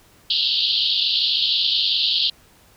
white band-pass noise, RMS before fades -20 dBFS, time 0.3-2.3 s, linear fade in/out 5 ms, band 2900 to 4600 Hz, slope 96 dB/octave, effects pink hiss -53 dBFS RMS until 2.76 s

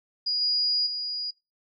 sine tone with level steps, 4887 Hz, D#8, 32 cents flat, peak -24 / -22 / -29 dBFS, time 0.26-1.31 s, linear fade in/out 10 ms, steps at 0.41 / 0.86 s, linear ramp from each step 10 ms, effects noise-tail reverb RT60 0.3 s tail -24 dB re dry

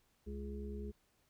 harmonic tone, 69.4 Hz, C#2, 3 cents sharp, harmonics 1 / 3 / 5 / 6, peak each -43 / -46 / -54 / -48 dBFS, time 0.26-0.92 s, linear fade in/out 20 ms, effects pink hiss -75 dBFS RMS until 1.29 s

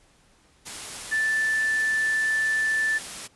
sine tone in noise, 1760 Hz, A6, in tune, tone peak -21 dBFS, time 1.11-2.99 s, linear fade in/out 20 ms, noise white, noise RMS -36 dBFS, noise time 0.65-3.28 s, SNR +12 dB, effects pink hiss -60 dBFS RMS until 3.35 s + resampled to 24000 Hz

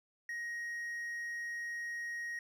triangle tone, 1881 Hz, A#6, 15 cents sharp, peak -36 dBFS, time 0.29-2.39 s, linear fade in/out 2 ms, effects none

